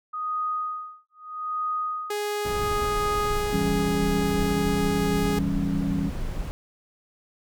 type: tone with tremolo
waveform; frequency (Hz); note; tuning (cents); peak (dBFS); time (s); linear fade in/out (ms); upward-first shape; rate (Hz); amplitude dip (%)
sine; 1244.5; D#6; 0; -24; 0.13-3.83; 10; sine; 0.79; 100
type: tone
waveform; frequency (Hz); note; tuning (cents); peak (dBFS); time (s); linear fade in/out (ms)
sawtooth; 415.3; G#4; 0; -22; 2.1-5.39; 5
type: noise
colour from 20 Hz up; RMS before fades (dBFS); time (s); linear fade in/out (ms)
brown; -31; 2.45-6.51; 0
type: chord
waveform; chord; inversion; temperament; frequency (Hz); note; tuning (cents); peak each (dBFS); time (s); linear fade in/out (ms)
sine; C# diminished; first; equal; 164.81 / 196 / 277.2; E3 / G3 / C#4; 0 / 0 / 0; -28 / -27 / -28; 3.52-6.1; 20
effects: none